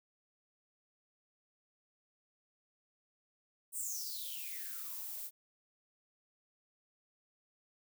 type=noise with high-pass filter sweep; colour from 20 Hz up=violet; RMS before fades=-42 dBFS; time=3.72-5.31 s; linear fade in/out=50 ms; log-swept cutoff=9100 to 520 Hz; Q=9.6; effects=none